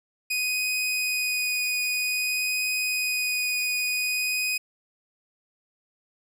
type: tone with vibrato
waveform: sawtooth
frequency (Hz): 2489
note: D#7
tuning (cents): 0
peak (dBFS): -21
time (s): 0.3-4.58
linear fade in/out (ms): 10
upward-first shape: sine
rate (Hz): 0.52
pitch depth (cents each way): 9
effects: none